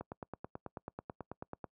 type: click train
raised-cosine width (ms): 1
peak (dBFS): -27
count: 16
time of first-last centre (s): 0.01-1.642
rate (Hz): 9.19
effects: noise-tail reverb RT60 0.1 s tail -26 dB re dry + high-pass 80 Hz 12 dB/octave